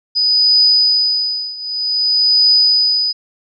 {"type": "tone with tremolo", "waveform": "sine", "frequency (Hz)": 4978, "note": "D#8", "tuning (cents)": 0, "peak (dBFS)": -7, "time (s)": [0.15, 3.13], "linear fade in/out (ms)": 20, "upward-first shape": "triangle", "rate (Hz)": 0.53, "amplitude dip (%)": 90, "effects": []}